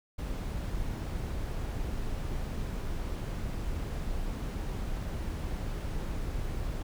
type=noise; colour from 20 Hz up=brown; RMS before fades=-34 dBFS; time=0.18-6.83 s; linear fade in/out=10 ms; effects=none